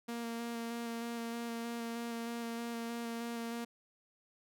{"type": "tone with vibrato", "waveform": "sawtooth", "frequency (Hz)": 233.1, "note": "A#3", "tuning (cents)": 0, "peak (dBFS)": -34, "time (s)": [0.08, 3.65], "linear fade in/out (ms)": 10, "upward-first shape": "square", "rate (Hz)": 3.2, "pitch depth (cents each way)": 12, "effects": []}